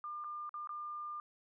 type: tone with dropouts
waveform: sine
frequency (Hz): 1200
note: D6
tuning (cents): +37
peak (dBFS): -40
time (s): 0.04-1.2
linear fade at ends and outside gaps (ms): 1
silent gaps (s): 0.24-0.244 / 0.493-0.541 / 0.673-0.692
effects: none